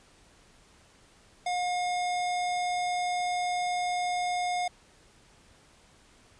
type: tone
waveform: square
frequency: 717 Hz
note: F5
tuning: 45 cents sharp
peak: -28 dBFS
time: 1.46-4.68 s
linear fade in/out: 5 ms
effects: pink hiss -59 dBFS RMS until 6.39 s + resampled to 22050 Hz